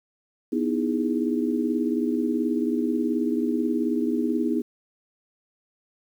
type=chord; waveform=sine; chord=E major seventh; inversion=second; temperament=equal with one note detuned; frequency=246.9 / 311.1 / 329.6 / 411 Hz; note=B3 / D#4 / E4 / G#4; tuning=0 / 0 / 0 / -18 cents; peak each=-25 / -26 / -30 / -30 dBFS; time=0.52-4.62 s; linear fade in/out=10 ms; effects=9-bit